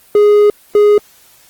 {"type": "tone pair in turn", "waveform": "triangle", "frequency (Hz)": [415.3, 415.3], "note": ["G#4", "G#4"], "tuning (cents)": [0, 0], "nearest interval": "unison", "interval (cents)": 0, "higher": "neither", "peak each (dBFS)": -3, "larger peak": "neither", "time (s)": [[0.15, 0.5], [0.75, 0.98]], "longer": "first", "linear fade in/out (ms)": 2, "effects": ["white hiss -46 dBFS RMS until 1.49 s", "Opus 24 kbps"]}